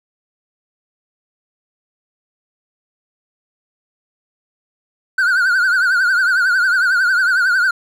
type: tone with vibrato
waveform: triangle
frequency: 1480 Hz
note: F#6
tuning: in tune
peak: -10 dBFS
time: 5.18-7.71 s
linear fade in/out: 5 ms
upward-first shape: triangle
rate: 11 Hz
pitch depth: 120 cents each way
effects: none